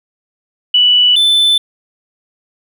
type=tone pair in turn; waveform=sine / triangle; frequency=2960 / 3520 Hz; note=F#7 / A7; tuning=0 / 0 cents; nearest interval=minor third; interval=300 cents; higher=second; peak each=-6 dBFS; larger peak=neither; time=0.74-1.16 / 1.16-1.58 s; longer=neither; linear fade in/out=5 ms; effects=none